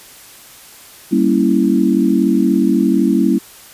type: chord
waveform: sine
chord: G diminished seventh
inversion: none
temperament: equal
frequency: 196 / 233.1 / 277.2 / 329.6 Hz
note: G3 / Bb3 / Db4 / Fb4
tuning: 0 / 0 / 0 / 0 cents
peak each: -16 dBFS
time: 1.11-3.39 s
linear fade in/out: 20 ms
effects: white hiss -40 dBFS RMS until 3.73 s + resampled to 32000 Hz